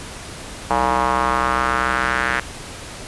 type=tone with band-pass filter sweep; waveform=square; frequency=63.7 Hz; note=C2; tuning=46 cents flat; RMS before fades=-19 dBFS; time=0.7-2.4 s; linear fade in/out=5 ms; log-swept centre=900 to 1700 Hz; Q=2.9; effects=pink hiss -34 dBFS RMS until 3.07 s + resampled to 24000 Hz